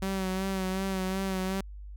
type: tone with vibrato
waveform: sawtooth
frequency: 190 Hz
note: F#3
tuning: 46 cents sharp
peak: -25 dBFS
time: 0.02-1.61 s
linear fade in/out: 5 ms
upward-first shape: sine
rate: 2.7 Hz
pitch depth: 34 cents each way
effects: added 50 Hz sine -40 dBFS peak until 1.96 s